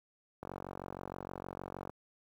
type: click train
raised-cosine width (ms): 1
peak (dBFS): -27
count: 69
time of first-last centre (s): 0.43-1.896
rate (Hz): 46.4
effects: high-pass 60 Hz 12 dB/octave + 10-bit